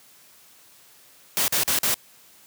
white noise bursts, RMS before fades -22 dBFS, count 4, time 1.37-1.942 s, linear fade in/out 0 ms, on 110 ms, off 44 ms, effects white hiss -53 dBFS RMS until 2.46 s + high-pass 80 Hz 12 dB/octave

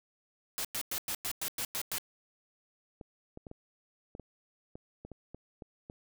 white noise bursts, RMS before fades -35 dBFS, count 9, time 0.58-1.983 s, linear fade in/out 0 ms, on 67 ms, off 100 ms
clicks, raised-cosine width 2 ms, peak -31 dBFS, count 12, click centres 3.012 / 3.374 / 3.468 / 3.514 / 4.151 / 4.197 / 4.755 / 5.05 / 5.117 / 5.346 / 5.622 / 5.899 s
effects none

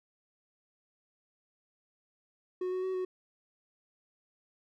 triangle tone with pitch steps, 366.3 / 370.1 / 375.7 / 369.3 Hz, F#4 / F#4 / F#4 / F#4, -17 / 0 / +26 / -3 cents, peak -29 dBFS, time 2.61-3.05 s, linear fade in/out 5 ms, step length 110 ms, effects none

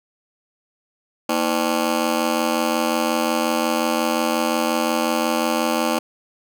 15% pulse ring-modulated tone, 277.2 Hz, C#4, in tune, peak -9 dBFS, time 1.29-5.99 s, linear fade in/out 5 ms, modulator 42.8 Hz, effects none

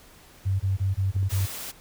sine tone bursts, 96.4 Hz, G2, 28 cents flat, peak -21 dBFS, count 6, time 0.45-1.465 s, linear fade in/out 20 ms, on 150 ms, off 23 ms
clicks, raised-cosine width 3 ms, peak -30 dBFS, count 4, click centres 1.165 / 1.229 / 1.405 / 1.451 s
white noise, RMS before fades -36 dBFS, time 1.29-1.72 s, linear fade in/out 20 ms
effects pink hiss -52 dBFS RMS until 1.8 s

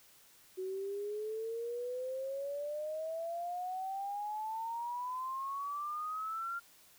sine exponential sweep, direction up, 370 to 1396.9 Hz, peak -36 dBFS, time 0.57-6.6 s, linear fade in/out 20 ms, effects white hiss -62 dBFS RMS until 6.98 s

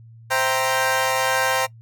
20% pulse chord, C dominant seventh, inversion none, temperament equal, 523.3 / 659.3 / 784 / 932.3 Hz, C5 / E5 / G5 / Bb5, 0 / 0 / 0 / 0 cents, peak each -18 / -23 / -19 / -20 dBFS, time 0.3-1.67 s, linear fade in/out 20 ms, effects noise-tail reverb RT60 0.1 s tail -22 dB re dry + added 114 Hz sine -42 dBFS peak until 1.81 s

